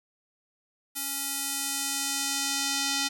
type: tone with band-pass filter sweep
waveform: square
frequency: 277.2 Hz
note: C#4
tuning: in tune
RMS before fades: -30 dBFS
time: 0.95-3.09 s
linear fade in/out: 20 ms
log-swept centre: 12000 to 5100 Hz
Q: 1.1
effects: none